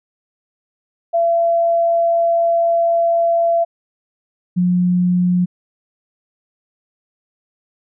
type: tone pair in turn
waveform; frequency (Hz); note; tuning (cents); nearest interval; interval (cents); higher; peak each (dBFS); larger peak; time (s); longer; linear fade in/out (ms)
sine; 676 / 179.05; E5 / F3; +43 / +43; octave + major seventh; 2300; first; -12; neither; 1.13-3.65 / 4.56-5.46; first; 20
effects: none